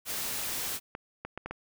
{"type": "noise", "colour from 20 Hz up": "white", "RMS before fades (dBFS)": -34, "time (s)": [0.05, 0.8], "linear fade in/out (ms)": 50}
{"type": "clicks", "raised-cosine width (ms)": 0.5, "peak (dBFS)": -22, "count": 5, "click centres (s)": [0.951, 1.25, 1.376, 1.46, 1.51]}
{"effects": []}